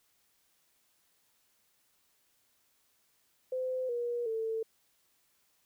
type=tone with pitch steps; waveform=sine; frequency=513 / 478.6 / 446.6 Hz; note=C5 / A#4 / A4; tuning=-34 / +46 / +26 cents; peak=-31 dBFS; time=3.52-4.63 s; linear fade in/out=5 ms; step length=370 ms; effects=white hiss -72 dBFS RMS until 5.65 s